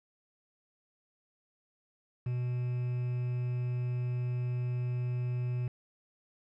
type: tone with quantisation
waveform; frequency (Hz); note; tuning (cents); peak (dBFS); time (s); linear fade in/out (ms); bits
triangle; 123.47; B2; 0; -28; 2.26-5.68; 5; 8
effects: low-pass 2000 Hz 12 dB/octave